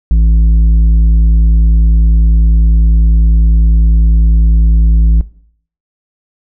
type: tone with tanh clipping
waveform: sine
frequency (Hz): 55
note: A1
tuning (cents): 0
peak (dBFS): -6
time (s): 0.11-5.21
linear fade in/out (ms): 0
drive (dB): 7
effects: noise-tail reverb RT60 0.6 s tail -19 dB re dry